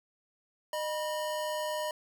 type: tone pair together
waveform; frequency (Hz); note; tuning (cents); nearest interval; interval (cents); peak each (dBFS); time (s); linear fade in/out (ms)
square; 612 / 972.6; D#5 / B5; -29 / -27; minor sixth; 802; -34 / -37; 0.73-1.91; 2
effects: none